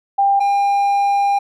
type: tone pair in turn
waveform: sine / triangle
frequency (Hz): 795 / 802.4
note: G5 / G5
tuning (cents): +24 / +40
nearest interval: unison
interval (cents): 16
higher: second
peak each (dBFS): -11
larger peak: neither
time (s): 0.18-0.4 / 0.4-1.39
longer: second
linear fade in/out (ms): 10
effects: none